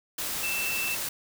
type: tone in noise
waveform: sine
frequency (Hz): 2664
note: E7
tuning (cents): +18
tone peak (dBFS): -29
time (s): 0.43-0.95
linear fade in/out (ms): 5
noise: white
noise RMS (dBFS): -32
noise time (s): 0.18-1.09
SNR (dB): 0
effects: none